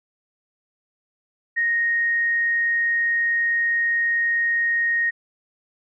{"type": "tone", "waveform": "sine", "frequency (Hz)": 1864.7, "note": "A#6", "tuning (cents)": 0, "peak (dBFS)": -18, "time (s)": [1.56, 5.11], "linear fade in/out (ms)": 20, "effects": []}